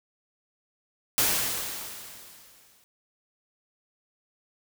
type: noise with exponential decay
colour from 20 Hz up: white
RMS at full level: -22 dBFS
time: 1.18-2.84 s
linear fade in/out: 0 ms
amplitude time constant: 360 ms
effects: none